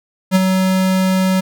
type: tone with ADSR envelope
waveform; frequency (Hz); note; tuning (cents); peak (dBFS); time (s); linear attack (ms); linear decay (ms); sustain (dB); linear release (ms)
square; 187.8; F#3; +26; -8; 0.31-1.41; 44; 27; -5; 14
effects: none